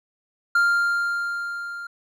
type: tone with level ramp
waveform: triangle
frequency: 1396.9 Hz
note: F6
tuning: in tune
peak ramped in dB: -13 to -30 dBFS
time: 0.55-1.87 s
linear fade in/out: 5 ms
effects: none